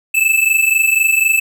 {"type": "tone pair together", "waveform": "square", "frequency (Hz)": [2613, 2637], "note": ["E7", "E7"], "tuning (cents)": [-16, 0], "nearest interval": "unison", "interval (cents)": 16, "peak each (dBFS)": [-15, -14], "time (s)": [0.14, 1.4], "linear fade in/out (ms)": 10, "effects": []}